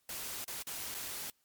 white noise with dropouts, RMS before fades -41 dBFS, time 0.09-1.3 s, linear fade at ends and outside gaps 2 ms, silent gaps 0.444-0.479 / 0.625-0.669 / 0.943-0.947 s, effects white hiss -75 dBFS RMS until 1.44 s + MP3 96 kbps

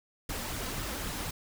pink noise with flanger, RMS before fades -36 dBFS, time 0.29-1.31 s, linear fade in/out 5 ms, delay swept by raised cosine 0.56 to 3.96 ms, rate 3.9 Hz, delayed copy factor +0.55, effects none

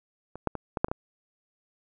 clicks, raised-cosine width 1 ms, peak -25 / -11 / -19 / -15 / -7 / -27 / -14 dBFS, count 7, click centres 0.356 / 0.473 / 0.553 / 0.772 / 0.845 / 0.884 / 0.915 s, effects none

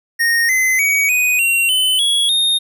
square tone with pitch steps, 1855 / 2046 / 2258 / 2490 / 2747 / 3031 / 3344 / 3689 Hz, A#6 / C7 / C#7 / D#7 / F7 / F#7 / G#7 / A#7, -9 / -39 / +31 / +1 / -29 / +41 / +11 / -19 cents, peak -13 dBFS, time 0.19-2.59 s, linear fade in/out 20 ms, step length 300 ms, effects none

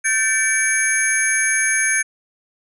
sine tone cluster, 1542 / 1767 / 2284 / 6450 / 10200 Hz, G6 / A6 / D7 / G8 / D#9, -29 / +7 / -49 / +48 / +42 cents, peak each -21 dBFS, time 0.04-2.03 s, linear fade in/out 20 ms, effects tanh soft clip ceiling -9 dBFS

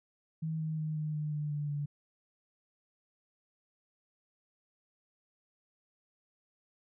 sine tone with pitch steps, 159.4 / 157.3 / 155.22 / 153.17 / 151.15 / 149.16 / 147.19 / 145.24 Hz, D#3 / D#3 / D#3 / D#3 / D#3 / D3 / D3 / D3, +42 / +19 / -4 / -27 / -50 / +27 / +4 / -19 cents, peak -32 dBFS, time 0.42-1.86 s, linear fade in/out 10 ms, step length 180 ms, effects none

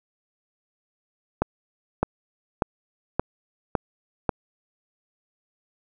accelerating click train, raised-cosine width 1 ms, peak -6 dBFS, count 6, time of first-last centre 1.42-4.292 s, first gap 610 ms, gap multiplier 0.97, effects none

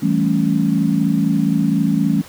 sine chord, A dominant seventh, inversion second, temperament equal, 164.81 / 196 / 220 / 277.2 Hz, E3 / G3 / A3 / C#4, 0 / 0 / 0 / 0 cents, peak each -19 dBFS, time 0.02-2.22 s, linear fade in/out 10 ms, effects pink hiss -40 dBFS RMS until 2.28 s + high-pass 80 Hz 12 dB/octave

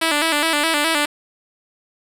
5% pulse tone with vibrato, 309.5 Hz, D#4, 9 cents flat, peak -5 dBFS, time 0.01-1.06 s, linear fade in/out 10 ms, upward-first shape square, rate 4.8 Hz, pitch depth 91 cents each way, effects resampled to 32000 Hz + 7-bit

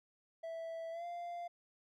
triangle tone with pitch glide, 658 to 694.7 Hz, E5 to F5, -3 to -9 cents, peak -39 dBFS, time 0.43-1.48 s, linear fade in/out 10 ms, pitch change +94 cents, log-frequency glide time 0.91-1.05 s, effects none

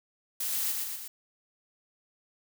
blue noise with echo, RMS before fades -32 dBFS, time 0.4-0.72 s, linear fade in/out 5 ms, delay 120 ms, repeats 3, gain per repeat -3 dB, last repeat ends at 1.08 s, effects none

